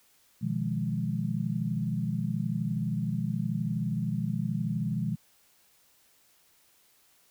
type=chord; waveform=sine; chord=F half-diminished seventh; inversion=second; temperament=equal; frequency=123.47 / 155.56 / 174.61 / 207.7 Hz; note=Cb3 / Eb3 / F3 / Ab3; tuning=0 / 0 / 0 / 0 cents; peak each=-33 dBFS; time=0.41-5.16 s; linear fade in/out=20 ms; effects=white hiss -64 dBFS RMS until 7.3 s